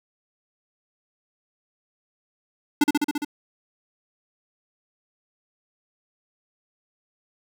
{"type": "tone with echo", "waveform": "square", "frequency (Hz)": 293.7, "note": "D4", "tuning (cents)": 0, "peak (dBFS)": -14, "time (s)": [2.81, 2.84], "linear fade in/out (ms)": 5, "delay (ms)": 68, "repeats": 6, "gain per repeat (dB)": -2, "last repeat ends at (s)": 3.248, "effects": []}